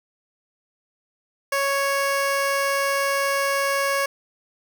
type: tone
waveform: 15% pulse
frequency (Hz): 554.4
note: C#5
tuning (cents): 0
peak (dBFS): -14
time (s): 1.52-4.06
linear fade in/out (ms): 5
effects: none